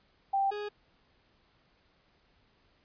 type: tone pair in turn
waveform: sine / 40% pulse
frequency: 785 / 414.9 Hz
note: G5 / G#4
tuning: +2 / -2 cents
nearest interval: major seventh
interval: 1104 cents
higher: first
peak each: -25 / -34 dBFS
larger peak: first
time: 0.33-0.51 / 0.51-0.69 s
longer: neither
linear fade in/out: 10 ms
effects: pink hiss -68 dBFS RMS until 2.84 s + resampled to 11025 Hz

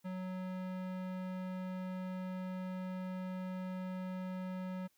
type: tone with low-pass filter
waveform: square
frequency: 185 Hz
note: F#3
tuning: in tune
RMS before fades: -41 dBFS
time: 0.04-4.88 s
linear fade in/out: 20 ms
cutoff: 2300 Hz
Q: 0.59
effects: white hiss -75 dBFS RMS until 4.97 s

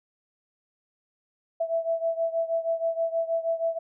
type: beating tone pair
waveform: sine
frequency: 659.3 / 665.6 Hz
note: E5 / E5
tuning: 0 / +17 cents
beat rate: 6.3 Hz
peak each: -26 / -29 dBFS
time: 1.6-3.79 s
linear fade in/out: 10 ms
effects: none

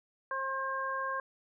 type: harmonic tone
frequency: 534 Hz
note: C5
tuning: 35 cents sharp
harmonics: 1 / 2 / 3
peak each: -40 / -34 / -37 dBFS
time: 0.31-1.2 s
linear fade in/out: 2 ms
effects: none

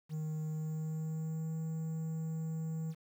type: tone with pitch glide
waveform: triangle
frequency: 155.56 to 160.21 Hz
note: D#3 to E3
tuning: 0 to -49 cents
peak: -33 dBFS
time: 0.09-2.95 s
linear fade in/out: 50 ms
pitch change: +51 cents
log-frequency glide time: 0.49-1.56 s
effects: 10-bit

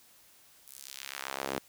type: tone with high-pass filter sweep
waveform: sawtooth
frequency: 67.7 Hz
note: C#2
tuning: 40 cents flat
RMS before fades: -40 dBFS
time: 0.67-1.59 s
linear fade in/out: 5 ms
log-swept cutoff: 11000 to 300 Hz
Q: 0.91
effects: white hiss -60 dBFS RMS until 1.68 s

